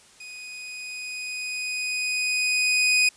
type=tone with level ramp; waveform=sawtooth; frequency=2492 Hz; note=D#7; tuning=2 cents sharp; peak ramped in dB=-35 to -13 dBFS; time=0.2-3.09 s; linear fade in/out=5 ms; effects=white hiss -53 dBFS RMS until 3.16 s + resampled to 22050 Hz